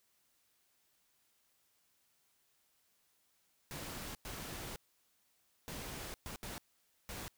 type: noise bursts at uneven times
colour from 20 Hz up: pink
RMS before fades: -45 dBFS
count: 6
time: 3.71-4.15 / 4.25-4.76 / 5.68-6.14 / 6.26-6.36 / 6.43-6.58 / 7.09-7.28 s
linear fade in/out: 0 ms
effects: white hiss -75 dBFS RMS until 7.37 s